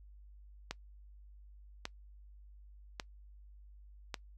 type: click train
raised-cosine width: 0.2 ms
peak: -20 dBFS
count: 4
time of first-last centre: 0.71-4.142 s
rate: 0.874 Hz
effects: noise-tail reverb RT60 0.1 s tail -22 dB re dry + added 50 Hz sine -53 dBFS peak until 4.37 s